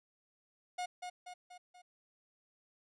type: tone with echo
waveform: 45% pulse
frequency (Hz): 721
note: F#5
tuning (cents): -45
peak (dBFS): -36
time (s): 0.78-0.86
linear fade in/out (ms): 10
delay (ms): 240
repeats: 4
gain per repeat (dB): -5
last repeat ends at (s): 1.82
effects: resampled to 22050 Hz